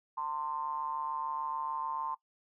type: ring-modulated tone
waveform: triangle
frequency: 73.42 Hz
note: D2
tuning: in tune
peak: -28 dBFS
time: 0.17-2.15 s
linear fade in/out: 10 ms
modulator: 975 Hz
effects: noise-tail reverb RT60 0.1 s tail -19 dB re dry